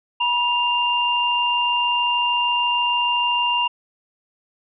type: tone pair together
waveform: sine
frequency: 967.5 / 2794 Hz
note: B5 / F7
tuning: -36 / 0 cents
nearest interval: octave + tritone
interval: 1836 cents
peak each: -20 dBFS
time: 0.2-3.68 s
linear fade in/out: 10 ms
effects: none